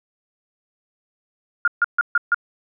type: tone bursts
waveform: sine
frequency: 1414 Hz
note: F6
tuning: 21 cents sharp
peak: -13 dBFS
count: 5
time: 1.65-2.345 s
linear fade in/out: 2 ms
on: 27 ms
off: 140 ms
effects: none